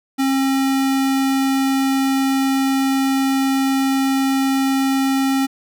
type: tone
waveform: square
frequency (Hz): 269.2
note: C4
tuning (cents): +49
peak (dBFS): -16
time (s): 0.18-5.47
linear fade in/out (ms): 20
effects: none